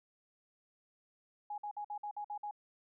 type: tone bursts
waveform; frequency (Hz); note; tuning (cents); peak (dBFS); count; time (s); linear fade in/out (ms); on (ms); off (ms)
sine; 830.6; G#5; 0; -38; 8; 1.5-2.511; 5; 80; 53
effects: none